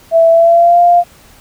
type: tone with pitch glide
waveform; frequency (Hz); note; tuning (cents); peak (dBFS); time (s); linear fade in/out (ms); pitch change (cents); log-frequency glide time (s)
sine; 661 to 698.7; E5 to F5; +5 to +1; -4; 0.11-1.04; 50; +96; 0.3-0.8
effects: pink hiss -43 dBFS RMS until 1.4 s